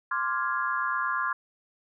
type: chord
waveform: sine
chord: D half-diminished seventh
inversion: third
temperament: equal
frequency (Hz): 1046.5 / 1174.7 / 1396.9 / 1661.2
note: C6 / D6 / F6 / Ab6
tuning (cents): 0 / 0 / 0 / 0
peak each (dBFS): -30 / -32 / -31 / -32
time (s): 0.11-1.33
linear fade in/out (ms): 5
effects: none